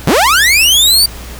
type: linear sweep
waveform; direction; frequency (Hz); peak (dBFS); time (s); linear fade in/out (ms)
sawtooth; up; 99.8 to 4699; -3; 0.07-1.06; 5
effects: added 60 Hz sine -27 dBFS peak until 1.39 s + pink hiss -31 dBFS RMS until 1.39 s